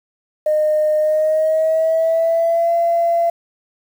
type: tone with pitch glide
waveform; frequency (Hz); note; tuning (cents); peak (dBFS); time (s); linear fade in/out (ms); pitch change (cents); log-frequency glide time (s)
sine; 612 to 679.1; D#5 to F5; -29 to -49; -12; 0.46-3.3; 5; +180; 0.98-2.74
effects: tanh soft clip ceiling -8 dBFS + 7-bit